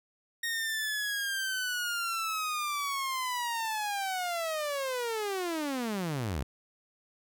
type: linear sweep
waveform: sawtooth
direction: down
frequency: 1864.7 to 58.27 Hz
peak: -27 dBFS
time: 0.43-6.43 s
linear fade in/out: 5 ms
effects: none